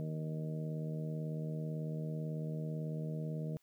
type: harmonic tone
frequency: 78.1 Hz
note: D#2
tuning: 7 cents sharp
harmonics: 2 / 3 / 4 / 5 / 6 / 7 / 8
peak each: -37 / -47 / -50 / -55 / -48 / -60 / -50 dBFS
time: 0-3.57 s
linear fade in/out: 0 ms
effects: white hiss -75 dBFS RMS until 3.62 s